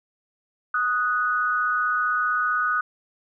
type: tone pair together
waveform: sine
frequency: 1244.5 / 1480 Hz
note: D#6 / F#6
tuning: 0 / 0 cents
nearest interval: minor third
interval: 300 cents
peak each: -23 dBFS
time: 0.74-2.81 s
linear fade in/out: 5 ms
effects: none